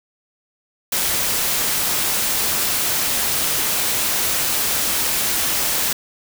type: noise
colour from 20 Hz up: white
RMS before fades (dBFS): -20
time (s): 0.92-5.93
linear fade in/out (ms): 5
effects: none